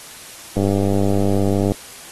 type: click train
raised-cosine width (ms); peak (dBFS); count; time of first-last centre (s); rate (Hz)
2; -6; 115; 0.57-1.719; 99.2
effects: white hiss -38 dBFS RMS until 2.11 s + AAC 32 kbps